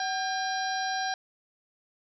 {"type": "harmonic tone with a mistuned harmonic", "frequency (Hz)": 803, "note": "G5", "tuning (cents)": 41, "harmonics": [1, 2, 3, 4, 5, 6, 7], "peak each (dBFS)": [-30, -33, -47, -44, -38, -42, -40], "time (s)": [0, 1.14], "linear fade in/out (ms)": 2, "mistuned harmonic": 1, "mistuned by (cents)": -92, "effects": []}